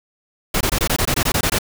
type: noise bursts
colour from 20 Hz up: pink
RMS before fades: -18 dBFS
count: 12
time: 0.54-1.587 s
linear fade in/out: 5 ms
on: 68 ms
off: 21 ms
effects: none